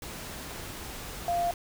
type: tone in noise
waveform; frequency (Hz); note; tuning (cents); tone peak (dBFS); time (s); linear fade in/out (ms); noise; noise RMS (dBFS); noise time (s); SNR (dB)
sine; 694; F5; -11; -25; 1.28-1.51; 2; pink; -40; 0.02-1.54; +12
effects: none